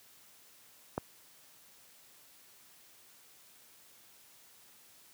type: click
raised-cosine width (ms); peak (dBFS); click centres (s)
1; -18; 0.979
effects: white hiss -60 dBFS RMS until 5.13 s + high-pass 80 Hz 12 dB/octave